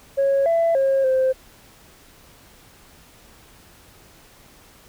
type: tone with pitch steps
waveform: sine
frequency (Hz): 550 / 668 / 540 / 522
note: C#5 / E5 / C#5 / C5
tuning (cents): -14 / +23 / -45 / -4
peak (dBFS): -14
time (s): 0.17-1.33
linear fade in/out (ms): 20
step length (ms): 290
effects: tanh soft clip ceiling -13 dBFS + pink hiss -50 dBFS RMS until 4.88 s